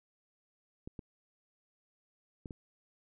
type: clicks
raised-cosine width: 3 ms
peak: -30 dBFS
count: 4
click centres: 0.875 / 0.992 / 2.458 / 2.508 s
effects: none